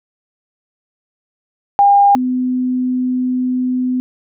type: tone pair in turn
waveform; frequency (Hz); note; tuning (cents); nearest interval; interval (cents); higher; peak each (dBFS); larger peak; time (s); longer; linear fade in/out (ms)
sine; 805 / 252.9; G5 / B3; +46 / +41; octave + minor sixth; 2005; first; -6 / -14; first; 1.79-2.15 / 2.15-4; second; 0
effects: none